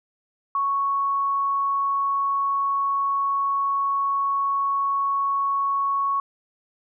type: tone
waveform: sine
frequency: 1108.7 Hz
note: C#6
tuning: in tune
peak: -20 dBFS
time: 0.55-6.2 s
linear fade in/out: 2 ms
effects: none